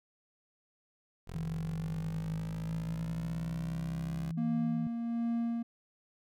15% pulse linear sweep, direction up, 43.31 to 68.8 Hz, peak -35 dBFS, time 1.27-4.32 s, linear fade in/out 10 ms
sine tone with pitch glide, 161.1 to 164.2 Hz, E3 to E3, -39 to -6 cents, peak -34 dBFS, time 1.35-4.87 s, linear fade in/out 0 ms, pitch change +33 cents, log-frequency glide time 2.38-3.21 s
triangle tone with tremolo, 233.1 Hz, A#3, in tune, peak -27 dBFS, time 4.37-5.63 s, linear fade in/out 10 ms, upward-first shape sine, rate 1.3 Hz, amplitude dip 40%
effects none

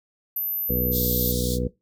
sine tone, 12120 Hz, F#9, 40 cents sharp, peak -23 dBFS, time 0.36-1.32 s, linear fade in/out 5 ms
harmonic tone, 61.4 Hz, B1, 9 cents flat, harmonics 1 / 2 / 3 / 4 / 5 / 6 / 7 / 8, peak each -28 / -30 / -29 / -31 / -38 / -38 / -37 / -29 dBFS, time 0.69-1.68 s, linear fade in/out 10 ms
pink high-pass noise, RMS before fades -32 dBFS, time 0.91-1.59 s, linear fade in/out 50 ms, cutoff 3400 Hz, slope 96 dB/octave
effects noise-tail reverb RT60 0.2 s tail -19 dB re dry

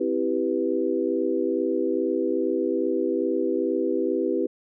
sine chord, C major seventh, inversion none, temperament equal, 261.6 / 329.6 / 392 / 493.9 Hz, C4 / E4 / G4 / B4, 0 / 0 / 0 / 0 cents, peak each -29 / -26 / -26 / -28 dBFS, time 0-4.47 s, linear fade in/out 10 ms, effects none

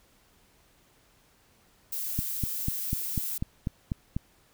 violet noise, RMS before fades -33 dBFS, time 1.92-3.38 s, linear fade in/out 5 ms
click train, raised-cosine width 5 ms, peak -16 dBFS, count 9, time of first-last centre 2.19-4.165 s, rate 4.05 Hz
effects pink hiss -63 dBFS RMS until 4.53 s

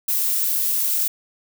violet noise, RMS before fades -21 dBFS, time 0.08-1.08 s, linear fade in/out 5 ms, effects none

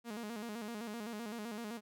sawtooth tone with vibrato, 221.8 Hz, A3, 14 cents sharp, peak -37 dBFS, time 0.04-1.81 s, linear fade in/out 50 ms, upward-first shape square, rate 7.8 Hz, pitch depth 100 cents each way, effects none

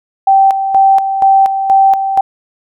sine tone with tremolo, 778 Hz, G5, 13 cents flat, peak -4 dBFS, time 0.27-2.21 s, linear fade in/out 5 ms, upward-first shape square, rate 2.1 Hz, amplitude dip 60%, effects none

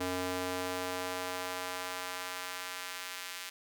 square tone with high-pass filter sweep, 91.3 Hz, F#2, 23 cents flat, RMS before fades -38 dBFS, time 0-3.5 s, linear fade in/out 10 ms, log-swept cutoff 290 to 2100 Hz, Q 0.77, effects none

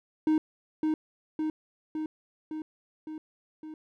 triangle tone with echo, 311.1 Hz, D#4, in tune, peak -19 dBFS, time 0.27-0.38 s, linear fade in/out 2 ms, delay 560 ms, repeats 6, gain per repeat -3 dB, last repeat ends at 3.74 s, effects none

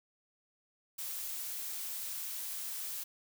blue noise, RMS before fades -40 dBFS, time 0.98-3.04 s, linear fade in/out 10 ms, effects none

